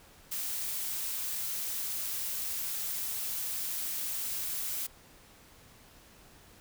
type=noise; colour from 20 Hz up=blue; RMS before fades=-35 dBFS; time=0.31-4.87 s; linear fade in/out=10 ms; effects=pink hiss -57 dBFS RMS until 6.6 s